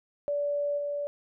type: tone with level steps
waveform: sine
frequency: 578 Hz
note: D5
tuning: 28 cents flat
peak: -26 / -29 dBFS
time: 0.28-1.07 s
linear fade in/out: 0 ms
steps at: 0.77 s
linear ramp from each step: 20 ms
effects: none